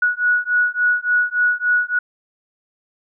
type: beating tone pair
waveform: sine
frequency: 1462 / 1465.5 Hz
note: F#6 / F#6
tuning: -21 / -17 cents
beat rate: 3.5 Hz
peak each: -18 dBFS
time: 0.02-1.99 s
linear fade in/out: 5 ms
effects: none